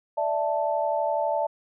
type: chord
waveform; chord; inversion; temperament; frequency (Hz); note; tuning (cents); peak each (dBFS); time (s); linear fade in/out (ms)
sine; D suspended second; none; equal; 587.3 / 659.3 / 880; D5 / E5 / A5; 0 / 0 / 0; -27; 0.17-1.47; 10
effects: none